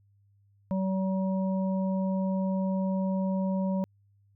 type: harmonic tone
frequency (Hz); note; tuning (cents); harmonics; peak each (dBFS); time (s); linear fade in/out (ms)
190; F#3; +46; 1 / 3 / 5; -26 / -34 / -40; 0.71-3.84; 0
effects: added 100 Hz sine -61 dBFS peak until 4.35 s